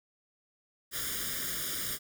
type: noise with comb filter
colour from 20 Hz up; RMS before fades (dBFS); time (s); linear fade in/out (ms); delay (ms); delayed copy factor
white; -35; 0.91-1.99; 50; 0.58; +1
effects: none